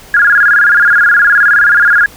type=tone with vibrato; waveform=sine; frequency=1535 Hz; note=G6; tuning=37 cents flat; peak=-4 dBFS; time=0.14-2.06 s; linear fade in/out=2 ms; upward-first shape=square; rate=19 Hz; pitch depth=140 cents each way; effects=pink hiss -36 dBFS RMS until 2.16 s